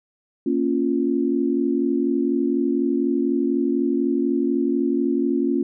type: chord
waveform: sine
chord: Bb minor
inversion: none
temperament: equal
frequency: 233.1 / 277.2 / 349.2 Hz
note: Bb3 / Db4 / F4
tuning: 0 / 0 / 0 cents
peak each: -24 / -21 / -23 dBFS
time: 0.46-5.63 s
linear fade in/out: 5 ms
effects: none